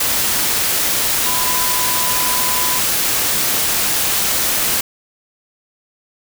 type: tone in noise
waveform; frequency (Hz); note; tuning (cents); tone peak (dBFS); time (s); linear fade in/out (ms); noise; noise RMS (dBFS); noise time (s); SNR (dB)
sine; 1000; B5; +21; -23; 1.26-2.79; 5; white; -17; 0-4.81; -9
effects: none